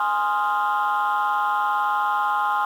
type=chord; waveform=sine; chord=F minor seventh; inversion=first; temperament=equal; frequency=830.6 / 1046.5 / 1244.5 / 1396.9 Hz; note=Ab5 / C6 / Eb6 / F6; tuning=0 / 0 / 0 / 0 cents; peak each=-22 / -23 / -25 / -26 dBFS; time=0-2.65 s; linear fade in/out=2 ms; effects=tanh soft clip ceiling -14 dBFS + 8-bit